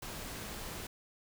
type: tone in noise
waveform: sine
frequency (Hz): 204.7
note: G#3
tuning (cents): -25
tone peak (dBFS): -51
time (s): 0.4-0.61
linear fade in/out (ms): 5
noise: pink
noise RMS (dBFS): -43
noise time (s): 0.02-0.87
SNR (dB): -11
effects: none